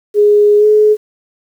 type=tone with pitch glide; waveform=sine; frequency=415.3 to 425 Hz; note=G#4 to G#4; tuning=0 to +40 cents; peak=-5 dBFS; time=0.14-0.97 s; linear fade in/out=50 ms; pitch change=+40 cents; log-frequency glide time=0.58-0.66 s; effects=7-bit